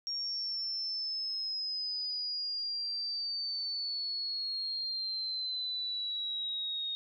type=exponential sweep; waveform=sine; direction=down; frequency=5570 to 3717 Hz; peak=-33 dBFS; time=0.07-6.95 s; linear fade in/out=0 ms; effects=none